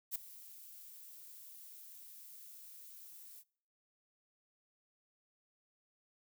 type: noise with ADSR envelope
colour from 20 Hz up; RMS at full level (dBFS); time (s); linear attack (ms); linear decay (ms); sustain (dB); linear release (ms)
violet; -36; 0.11-3.44; 43; 7; -18; 52
effects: noise-tail reverb RT60 0.6 s tail -25 dB re dry